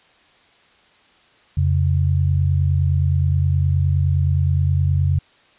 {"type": "tone pair together", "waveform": "sine", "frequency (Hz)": [87.31, 136.92], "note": ["F2", "C#3"], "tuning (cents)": [0, -21], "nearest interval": "minor sixth", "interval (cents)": 779, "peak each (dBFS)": [-16, -19], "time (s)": [1.57, 5.19], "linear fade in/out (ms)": 5, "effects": ["white hiss -54 dBFS RMS until 5.58 s", "resampled to 8000 Hz"]}